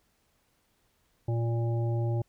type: harmonic tone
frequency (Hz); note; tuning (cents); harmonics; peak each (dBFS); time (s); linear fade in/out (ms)
116.54; A#2; 0; 1 / 3 / 5 / 7; -26 / -36 / -40 / -43; 1.28-2.22; 5
effects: pink hiss -71 dBFS RMS until 2.28 s